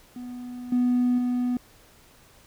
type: tone with level steps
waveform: triangle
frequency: 246.9 Hz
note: B3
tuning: in tune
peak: -32 / -16 / -20 dBFS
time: 0.16-1.57 s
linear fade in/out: 2 ms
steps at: 0.72 / 1.18 s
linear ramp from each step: 5 ms
effects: tanh soft clip ceiling -15 dBFS + pink hiss -55 dBFS RMS until 2.46 s